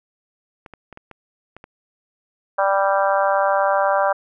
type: clicks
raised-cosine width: 0.5 ms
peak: -24 dBFS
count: 7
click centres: 0.662 / 0.737 / 0.927 / 0.974 / 1.113 / 1.566 / 1.641 s
type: harmonic tone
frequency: 196 Hz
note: G3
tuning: in tune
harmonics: 3 / 4 / 5 / 6 / 7 / 8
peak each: -19 / -21 / -23 / -25 / -26 / -27 dBFS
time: 2.58-4.13 s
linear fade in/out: 10 ms
effects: none